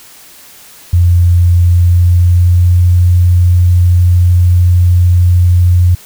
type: tone with pitch glide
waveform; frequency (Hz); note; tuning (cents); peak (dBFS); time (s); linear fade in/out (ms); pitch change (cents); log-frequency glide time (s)
sine; 87.31 to 88.68; F2 to F2; 0 to +27; -4; 0.93-5.95; 5; +27; 1.56-2.88
effects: white hiss -37 dBFS RMS until 6.05 s